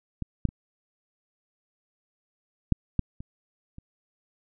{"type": "clicks", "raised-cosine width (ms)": 5, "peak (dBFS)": [-18, -9, -26, -7, -10, -26, -30], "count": 7, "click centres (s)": [0.223, 0.453, 0.489, 2.723, 2.993, 3.205, 3.784], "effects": []}